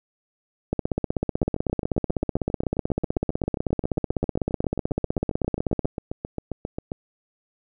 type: two click trains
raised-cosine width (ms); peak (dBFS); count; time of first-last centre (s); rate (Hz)
2; -15 / -9; 42 / 83; 1.43-6.919 / 0.73-5.855; 7.47 / 16
effects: none